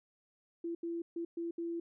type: tone bursts at uneven times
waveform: sine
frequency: 337.5 Hz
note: E4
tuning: 41 cents sharp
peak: -35 dBFS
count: 5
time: 0.64-0.75 / 0.83-1.02 / 1.16-1.25 / 1.37-1.51 / 1.58-1.8 s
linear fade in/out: 5 ms
effects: none